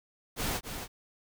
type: noise with echo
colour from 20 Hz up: pink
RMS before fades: -32 dBFS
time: 0.36-0.61 s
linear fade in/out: 50 ms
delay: 270 ms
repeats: 1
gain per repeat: -7 dB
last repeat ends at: 0.88 s
effects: none